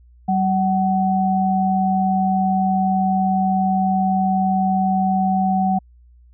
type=tone pair together; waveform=sine; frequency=191.29 / 752 Hz; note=G3 / F#5; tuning=-42 / +28 cents; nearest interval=2 octaves; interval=2370 cents; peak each=-18 / -18 dBFS; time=0.28-5.79 s; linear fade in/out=10 ms; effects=added 60 Hz sine -46 dBFS peak until 6.33 s